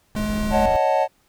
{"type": "noise", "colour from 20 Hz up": "brown", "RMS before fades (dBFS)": -28, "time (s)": [0.15, 0.76], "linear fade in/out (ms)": 0}
{"type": "tone", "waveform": "square", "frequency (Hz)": 211.9, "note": "G#3", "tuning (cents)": 35, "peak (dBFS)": -23, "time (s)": [0.16, 0.66], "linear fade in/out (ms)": 5}
{"type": "chord", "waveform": "triangle", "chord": "D# half-diminished seventh", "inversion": "third", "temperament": "equal", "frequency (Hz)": [554.4, 622.3, 740, 880], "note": ["C#5", "D#5", "F#5", "A5"], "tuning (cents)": [0, 0, 0, 0], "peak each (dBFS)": -20, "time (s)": [0.5, 1.08], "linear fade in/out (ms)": 50}
{"effects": ["pink hiss -62 dBFS RMS until 1.28 s"]}